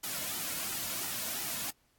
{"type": "noise with flanger", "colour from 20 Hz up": "white", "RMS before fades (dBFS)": -36, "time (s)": [0.03, 1.71], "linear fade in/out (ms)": 10, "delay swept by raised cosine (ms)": [1.8, 2.55], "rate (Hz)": 2.9, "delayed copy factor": -0.6, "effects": ["pink hiss -71 dBFS RMS until 1.98 s", "AAC 64 kbps"]}